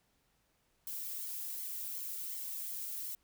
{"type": "noise with flanger", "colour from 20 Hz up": "violet", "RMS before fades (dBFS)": -41, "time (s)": [0.87, 3.15], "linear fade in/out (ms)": 2, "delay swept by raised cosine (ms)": [0.92, 2.22], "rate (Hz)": 2.7, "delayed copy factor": 0.55, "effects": ["pink hiss -75 dBFS RMS until 3.23 s"]}